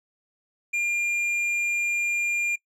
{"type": "tone with tanh clipping", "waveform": "sine", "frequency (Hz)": 2400, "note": "D7", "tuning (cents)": 37, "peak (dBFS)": -24, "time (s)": [0.73, 2.56], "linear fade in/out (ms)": 10, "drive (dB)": 6, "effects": ["noise-tail reverb RT60 0.1 s tail -20 dB re dry"]}